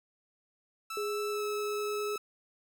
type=tone with pitch glide; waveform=sawtooth; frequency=1318.5 to 1301.1 Hz; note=E6 to E6; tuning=0 to -23 cents; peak=-33 dBFS; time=0.9-2.18 s; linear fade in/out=5 ms; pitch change=-23 cents; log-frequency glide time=1.31-1.42 s
type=tone with vibrato; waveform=sine; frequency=415.6 Hz; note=G#4; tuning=1 cent sharp; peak=-32 dBFS; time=0.97-2.16 s; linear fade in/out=2 ms; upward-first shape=triangle; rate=9.8 Hz; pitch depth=8 cents each way
effects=none